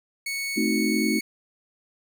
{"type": "tone", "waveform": "sawtooth", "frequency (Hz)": 2215, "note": "C#7", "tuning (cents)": -2, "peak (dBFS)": -24, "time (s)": [0.26, 1.21], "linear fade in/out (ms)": 5}
{"type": "chord", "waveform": "sine", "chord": "A diminished seventh", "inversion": "none", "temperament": "equal", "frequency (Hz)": [220, 261.6, 311.1, 370], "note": ["A3", "C4", "Eb4", "Gb4"], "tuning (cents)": [0, 0, 0, 0], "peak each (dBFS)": [-25, -28, -26, -30], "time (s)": [0.56, 1.2], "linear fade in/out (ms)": 20}
{"effects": []}